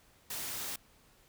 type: noise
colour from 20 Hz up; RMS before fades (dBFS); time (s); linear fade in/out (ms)
white; -39; 0.3-0.76; 5
effects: pink hiss -64 dBFS RMS until 1.28 s